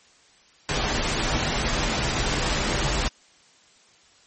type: noise with comb filter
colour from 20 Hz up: pink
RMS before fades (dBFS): -24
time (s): 0.69-3.08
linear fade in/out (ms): 0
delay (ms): 11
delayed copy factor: -0.5
effects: white hiss -56 dBFS RMS until 4.26 s + MP3 32 kbps